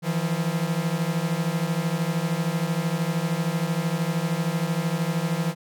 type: beating tone pair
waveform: 45% pulse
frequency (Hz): 160 / 173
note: D#3 / F3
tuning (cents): +49 / -16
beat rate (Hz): 13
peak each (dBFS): -26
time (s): 0.02-5.55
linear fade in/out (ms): 50
effects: none